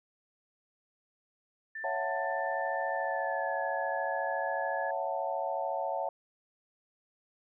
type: tone with pitch glide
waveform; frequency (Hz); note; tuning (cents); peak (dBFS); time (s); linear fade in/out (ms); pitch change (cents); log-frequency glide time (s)
sine; 1774 to 1691.9; A6 to G#6; +14 to +32; -37; 1.75-4.91; 5; -82; 2.94-3.59
type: chord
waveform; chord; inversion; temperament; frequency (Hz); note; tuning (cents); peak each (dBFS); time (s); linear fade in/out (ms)
sine; F# minor seventh; second; just; 555 / 666 / 740 / 888; C#5 / E5 / F#5 / A5; +2 / +18 / 0 / +16; -36; 1.84-6.09; 2
effects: none